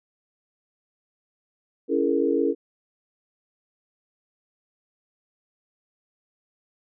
sine chord, A# half-diminished seventh, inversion first, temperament just, 279.7 / 335.6 / 419.5 / 466.2 Hz, C#4 / E4 / G#4 / A#4, +16 / +31 / +17 / 0 cents, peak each -25 dBFS, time 1.88-2.55 s, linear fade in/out 50 ms, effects none

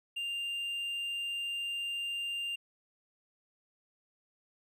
triangle tone, 2794 Hz, F7, in tune, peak -32 dBFS, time 0.16-2.56 s, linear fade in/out 10 ms, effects none

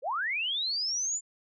sine linear sweep, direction up, 450.8 to 7180 Hz, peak -28 dBFS, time 0.02-1.21 s, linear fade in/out 50 ms, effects none

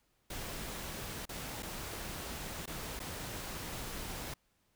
pink noise with dropouts, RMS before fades -42 dBFS, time 0.3-4.34 s, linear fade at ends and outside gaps 5 ms, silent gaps 1.255-1.291 / 1.625-1.629 / 2.659-2.675 / 2.994-3 s, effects pink hiss -75 dBFS RMS until 4.75 s

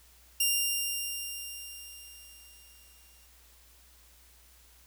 10% pulse tone with exponential decay, 2794 Hz, F7, in tune, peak -15 dBFS, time 0.4-3.26 s, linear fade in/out 5 ms, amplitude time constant 620 ms, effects added 60 Hz sine -60 dBFS peak until 4.86 s + white hiss -60 dBFS RMS until 4.86 s

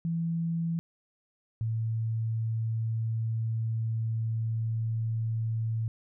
sine tone pair in turn, 166.7 / 112.53 Hz, E3 / A2, +20 / +39 cents, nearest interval perfect fifth, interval 681 cents, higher first, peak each -27 dBFS, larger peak neither, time 0.05-0.79 / 1.61-5.88 s, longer second, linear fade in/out 0 ms, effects none

